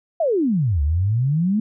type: exponential two-way sweep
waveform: sine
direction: down then up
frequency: 698.5 to 69.3 to 223 Hz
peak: -16 dBFS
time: 0.2-1.6 s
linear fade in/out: 5 ms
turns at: 0.82 s
effects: none